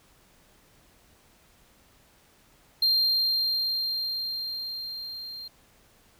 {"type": "tone with level ramp", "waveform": "triangle", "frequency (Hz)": 4186, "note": "C8", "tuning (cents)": 0, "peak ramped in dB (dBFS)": [-18, -36], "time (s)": [2.82, 5.48], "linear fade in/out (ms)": 5, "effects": ["pink hiss -60 dBFS RMS until 6.19 s"]}